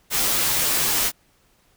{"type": "noise with comb filter", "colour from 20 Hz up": "white", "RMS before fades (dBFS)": -21, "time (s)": [0.1, 1.12], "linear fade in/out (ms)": 50, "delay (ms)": 11, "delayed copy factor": -0.95, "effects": ["pink hiss -61 dBFS RMS until 1.76 s"]}